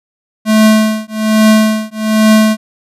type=tone with tremolo; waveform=square; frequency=217 Hz; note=A3; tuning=24 cents flat; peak=-4 dBFS; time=0.45-2.57 s; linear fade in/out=50 ms; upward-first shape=triangle; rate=1.2 Hz; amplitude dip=100%; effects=resampled to 32000 Hz